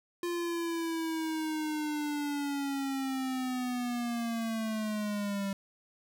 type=linear sweep; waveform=square; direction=down; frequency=349.2 to 195.6 Hz; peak=-32 dBFS; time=0.23-5.53 s; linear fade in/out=2 ms; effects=none